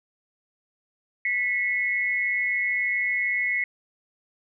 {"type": "tone pair together", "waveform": "sine", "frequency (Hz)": [1974, 2181], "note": ["B6", "C#7"], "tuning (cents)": [-1, -29], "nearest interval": "major second", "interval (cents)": 172, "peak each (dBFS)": -25, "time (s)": [1.25, 3.64], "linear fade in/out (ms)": 2, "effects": []}